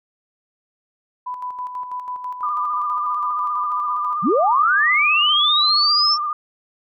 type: tone with tremolo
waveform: sine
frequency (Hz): 996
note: B5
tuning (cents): +14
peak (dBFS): -24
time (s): 1.26-4.15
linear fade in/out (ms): 10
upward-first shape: square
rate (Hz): 6.1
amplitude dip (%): 50
type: tone with vibrato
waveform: sine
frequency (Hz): 1200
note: D6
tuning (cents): +37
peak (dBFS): -20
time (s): 2.43-6.33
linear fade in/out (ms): 2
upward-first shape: sine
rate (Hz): 15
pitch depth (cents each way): 40
type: linear sweep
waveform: sine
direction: up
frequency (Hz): 136.9 to 5450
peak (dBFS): -14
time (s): 4.22-6.18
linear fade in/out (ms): 50
effects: none